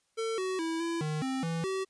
square tone with pitch steps, 450 / 374.7 / 326.9 / 334.9 / 153.5 / 263.4 / 165.3 / 382 Hz, A4 / F#4 / E4 / E4 / D#3 / C4 / E3 / G4, +39 / +22 / -14 / +27 / -23 / +12 / +5 / -45 cents, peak -31 dBFS, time 0.17-1.85 s, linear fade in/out 20 ms, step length 210 ms, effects white hiss -74 dBFS RMS until 1.89 s + resampled to 22050 Hz

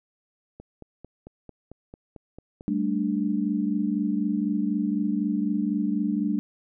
click train, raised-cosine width 2 ms, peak -28 dBFS, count 10, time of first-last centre 0.6-2.609 s, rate 4.48 Hz
sine chord, G suspended second, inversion none, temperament equal, 196 / 220 / 293.7 Hz, G3 / A3 / D4, 0 / 0 / 0 cents, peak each -27 dBFS, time 2.68-6.39 s, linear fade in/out 0 ms
effects none

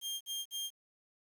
sawtooth tone bursts, 3204 Hz, G7, 37 cents sharp, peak -33 dBFS, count 3, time 0.01-0.706 s, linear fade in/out 50 ms, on 200 ms, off 48 ms, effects 10-bit

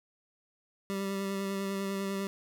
25% pulse tone with vibrato, 196 Hz, G3, in tune, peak -28 dBFS, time 0.9-2.27 s, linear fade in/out 0 ms, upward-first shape sine, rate 10 Hz, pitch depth 17 cents each way, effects none

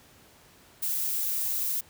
violet noise, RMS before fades -29 dBFS, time 0.82-1.81 s, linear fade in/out 10 ms, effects pink hiss -56 dBFS RMS until 1.89 s + high-pass 60 Hz 12 dB/octave

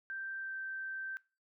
sine tone with pitch glide, 1568 to 1558.1 Hz, G6 to G6, 0 to -11 cents, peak -38 dBFS, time 0.1-1.17 s, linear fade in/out 0 ms, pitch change -11 cents, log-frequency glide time 0.39-0.54 s, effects noise-tail reverb RT60 0.3 s tail -21 dB re dry

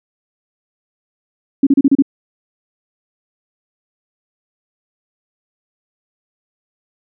sine tone bursts, 275.9 Hz, C#4, 8 cents flat, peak -6 dBFS, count 6, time 1.63-2.023 s, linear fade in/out 5 ms, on 38 ms, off 33 ms, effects none

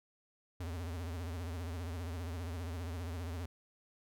square tone with vibrato, 85.2 Hz, F2, 42 cents flat, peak -39 dBFS, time 0.6-3.46 s, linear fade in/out 5 ms, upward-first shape triangle, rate 15 Hz, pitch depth 160 cents each way, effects none

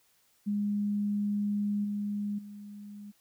sine tone with level steps, 205.4 Hz, G#3, 19 cents flat, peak -27 / -30 / -42 dBFS, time 0.46-3.12 s, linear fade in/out 20 ms, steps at 1.84 / 2.38 s, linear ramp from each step 10 ms, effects white hiss -68 dBFS RMS until 3.2 s

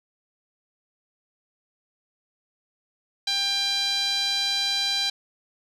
sawtooth tone with band-pass filter, 795 Hz, G5, 24 cents sharp, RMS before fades -25 dBFS, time 3.27-5.1 s, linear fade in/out 5 ms, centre 4100 Hz, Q 4.2, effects none

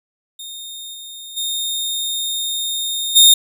sawtooth tone with level steps, 3671 Hz, A#7, 27 cents flat, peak -27 / -29 / -17 / -3 dBFS, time 0.39-3.34 s, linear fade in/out 5 ms, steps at 0.93 / 1.36 / 3.15 s, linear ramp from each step 20 ms, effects none

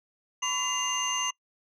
sine tone cluster, 1016 / 1126 / 2027 / 2807 / 6250 Hz, B5 / C#6 / B6 / F7 / G8, +49 / +27 / +45 / +8 / -6 cents, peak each -33 / -35 / -36 / -29 / -31 dBFS, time 0.42-1.31 s, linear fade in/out 10 ms, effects noise-tail reverb RT60 0.1 s tail -24 dB re dry + tanh soft clip ceiling -20 dBFS

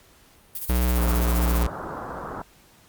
violet noise with tremolo, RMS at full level -29 dBFS, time 0.55-1.63 s, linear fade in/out 2 ms, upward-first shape sine, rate 15 Hz, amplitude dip 70%
square tone with pitch glide, 61.74 to 59.5 Hz, B1 to A#1, 0 to +36 cents, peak -20 dBFS, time 0.69-1.67 s, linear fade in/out 5 ms, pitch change -64 cents, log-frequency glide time 0.89-1.03 s
white low-pass noise, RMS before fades -34 dBFS, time 0.97-2.42 s, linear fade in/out 5 ms, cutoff 1400 Hz, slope 48 dB/octave
effects pink hiss -55 dBFS RMS until 2.88 s + Opus 48 kbps

